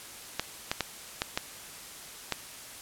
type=clicks; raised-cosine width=0.2 ms; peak=-10 dBFS; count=6; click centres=0.396 / 0.715 / 0.807 / 1.219 / 1.375 / 2.323 s; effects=white hiss -45 dBFS RMS until 2.81 s + low-pass 12000 Hz 12 dB/octave